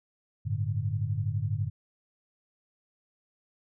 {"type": "chord", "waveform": "sine", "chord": "G suspended second", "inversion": "none", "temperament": "equal", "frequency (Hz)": [98, 110, 146.83], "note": ["G2", "A2", "D3"], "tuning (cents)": [0, 0, 0], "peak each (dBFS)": [-31, -30, -34], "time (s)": [0.45, 1.7], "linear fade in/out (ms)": 20, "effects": []}